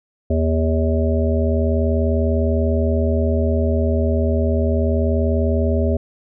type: harmonic tone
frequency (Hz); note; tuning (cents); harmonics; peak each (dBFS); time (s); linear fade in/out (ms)
80.3; E2; -45; 1 / 3 / 5 / 7 / 8; -17 / -22 / -24 / -25 / -26; 0.3-5.97; 5
effects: none